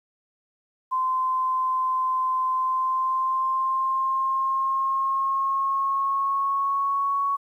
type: tone with pitch glide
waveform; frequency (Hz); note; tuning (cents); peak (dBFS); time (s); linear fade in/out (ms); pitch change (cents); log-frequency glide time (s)
sine; 1034 to 1114.6; C6 to C#6; -21 to +9; -21; 0.91-7.37; 20; +130; 2.51-7.24
effects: 10-bit